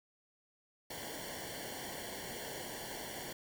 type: noise with comb filter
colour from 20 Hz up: pink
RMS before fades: -44 dBFS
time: 0.9-3.33 s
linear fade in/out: 5 ms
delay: 0.79 ms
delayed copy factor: -0.85
effects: none